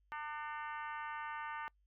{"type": "harmonic tone with a mistuned harmonic", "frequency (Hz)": 300, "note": "D4", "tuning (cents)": 37, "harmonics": [3, 4, 5, 6, 7, 8, 9, 10], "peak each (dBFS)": [-44, -46, -48, -50, -54, -60, -59, -63], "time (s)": [0.12, 1.68], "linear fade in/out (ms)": 0, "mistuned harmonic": 8, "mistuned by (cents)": -68, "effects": ["noise-tail reverb RT60 0.1 s tail -26 dB re dry", "added 50 Hz sine -70 dBFS peak until 1.86 s"]}